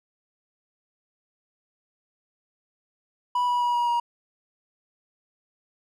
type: tone with pitch steps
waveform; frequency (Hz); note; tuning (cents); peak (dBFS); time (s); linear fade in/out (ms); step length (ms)
triangle; 982 / 974.1 / 966.2 / 958.5 / 950.7; B5 / B5 / B5 / A#5 / A#5; -10 / -24 / -38 / +48 / +34; -19; 3.35-4; 5; 130
effects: none